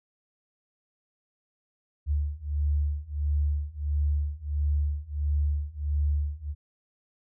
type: beating tone pair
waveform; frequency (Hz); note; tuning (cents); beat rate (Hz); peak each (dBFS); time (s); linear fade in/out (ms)
sine; 72.6 / 74.1; D2 / D2; -19 / +16; 1.5; -28 / -27; 2.06-6.55; 50
effects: none